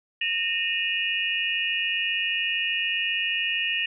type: tone cluster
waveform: sine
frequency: 1841 / 2475 / 2683 / 2870 Hz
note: A#6 / D#7 / E7 / F7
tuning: -22 / -10 / +30 / +47 cents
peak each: -30 / -30 / -30 / -27 dBFS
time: 0.21-3.86 s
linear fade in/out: 5 ms
effects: none